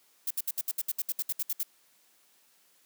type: noise bursts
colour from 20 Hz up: violet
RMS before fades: -30 dBFS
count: 14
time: 0.27-1.632 s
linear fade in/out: 5 ms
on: 36 ms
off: 66 ms
effects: white hiss -65 dBFS RMS until 2.85 s + high-pass 200 Hz 12 dB/octave